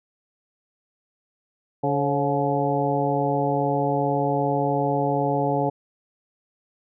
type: harmonic tone with a mistuned harmonic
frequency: 142.5 Hz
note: C#3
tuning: 48 cents sharp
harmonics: 1 / 2 / 3 / 4 / 5 / 6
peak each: -27 / -27 / -27 / -27 / -27 / -27 dBFS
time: 1.83-5.7 s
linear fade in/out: 10 ms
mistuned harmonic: 4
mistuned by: -68 cents
effects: none